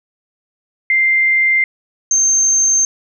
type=tone pair in turn; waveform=sine; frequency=2093 / 6326 Hz; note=C7 / G8; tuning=0 / +15 cents; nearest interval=octave + perfect fifth; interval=1915 cents; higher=second; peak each=-10 dBFS; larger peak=neither; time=0.9-1.64 / 2.11-2.85 s; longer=neither; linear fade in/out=2 ms; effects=none